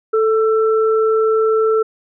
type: tone pair together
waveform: sine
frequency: 440 / 1336.1 Hz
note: A4 / E6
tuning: 0 / +23 cents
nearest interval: octave + perfect fifth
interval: 1923 cents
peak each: -12 / -21 dBFS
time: 0.13-1.83 s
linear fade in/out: 10 ms
effects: none